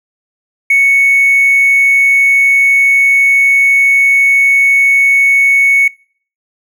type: tone with hard clipping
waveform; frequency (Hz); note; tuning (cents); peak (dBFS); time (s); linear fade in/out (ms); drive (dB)
triangle; 2217; C#7; 0; -6; 0.7-5.88; 5; 4
effects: noise-tail reverb RT60 0.5 s tail -25 dB re dry